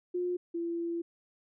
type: tone pair in turn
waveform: sine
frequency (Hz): 356.8 / 338.7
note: F4 / E4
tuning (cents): +37 / +47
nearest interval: minor second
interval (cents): 90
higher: first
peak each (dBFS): -29 / -31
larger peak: first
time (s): 0.14-0.37 / 0.54-1.02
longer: second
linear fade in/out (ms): 10
effects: none